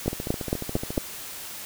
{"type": "two click trains", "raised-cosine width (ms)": 2, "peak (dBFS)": [-9, -17], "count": [5, 14], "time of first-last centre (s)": [[0.08, 0.979], [0.06, 0.975]], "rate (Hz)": [4.45, 14.2], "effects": ["white hiss -38 dBFS RMS until 1.65 s"]}